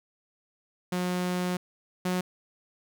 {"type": "tone pair in turn", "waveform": "sawtooth", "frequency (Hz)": [180, 181.88], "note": ["F#3", "F#3"], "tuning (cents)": [-47, -29], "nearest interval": "unison", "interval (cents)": 18, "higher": "second", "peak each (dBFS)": [-23, -22], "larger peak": "second", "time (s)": [[0.92, 1.57], [2.05, 2.21]], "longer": "first", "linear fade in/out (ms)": 5, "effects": []}